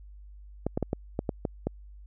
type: clicks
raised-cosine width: 2 ms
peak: -14 dBFS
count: 8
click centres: 0.666 / 0.775 / 0.827 / 0.931 / 1.191 / 1.292 / 1.452 / 1.67 s
effects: added 50 Hz sine -45 dBFS peak until 2.06 s